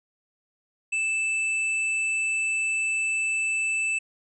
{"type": "tone with tanh clipping", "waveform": "triangle", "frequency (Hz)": 2637, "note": "E7", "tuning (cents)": 0, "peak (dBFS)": -25, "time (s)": [0.92, 3.99], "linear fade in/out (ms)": 10, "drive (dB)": 16, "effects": ["resampled to 24000 Hz"]}